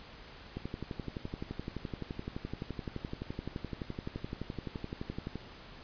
click train, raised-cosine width 3 ms, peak -24 dBFS, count 57, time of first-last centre 0.57-5.356 s, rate 11.7 Hz, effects pink hiss -51 dBFS RMS until 5.83 s + resampled to 11025 Hz

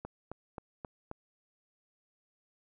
click train, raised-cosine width 1 ms, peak -26 dBFS, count 5, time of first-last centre 0.05-1.114 s, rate 3.76 Hz, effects none

